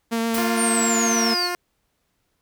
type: tone with vibrato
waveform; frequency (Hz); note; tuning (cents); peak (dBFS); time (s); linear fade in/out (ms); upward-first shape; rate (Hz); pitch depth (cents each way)
sawtooth; 228.7; A#3; -33; -17; 0.11-1.35; 20; sine; 7.9; 13
type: noise with exponential decay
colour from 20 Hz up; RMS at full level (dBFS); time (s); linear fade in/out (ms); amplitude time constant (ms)
white; -26; 0.34-0.76; 5; 91
type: tone with pitch glide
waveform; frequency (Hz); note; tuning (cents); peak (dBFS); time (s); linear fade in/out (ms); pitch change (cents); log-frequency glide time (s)
10% pulse; 350.7 to 354.4; F4 to F4; +7 to +25; -16; 0.38-1.55; 0; +18; 1.17-1.26
type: linear sweep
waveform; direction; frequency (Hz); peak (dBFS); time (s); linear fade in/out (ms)
sine; down; 9180 to 4186; -21; 0.56-1.5; 50
effects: pink hiss -71 dBFS RMS until 2.41 s